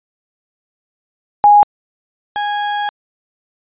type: tone pair in turn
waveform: sine / 35% pulse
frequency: 826 / 826 Hz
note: G#5 / G#5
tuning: -10 / -10 cents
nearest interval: unison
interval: 0 cents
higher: neither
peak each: -4 / -15 dBFS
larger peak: first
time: 1.44-1.63 / 2.36-2.89 s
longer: second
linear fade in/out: 0 ms
effects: resampled to 8000 Hz